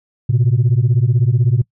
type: beating tone pair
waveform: sine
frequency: 113.6 / 129.6 Hz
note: A#2 / C3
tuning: -44 / -16 cents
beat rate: 16 Hz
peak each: -12 dBFS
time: 0.29-1.62 s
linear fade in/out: 10 ms
effects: noise-tail reverb RT60 0.1 s tail -23 dB re dry + tanh soft clip ceiling -7 dBFS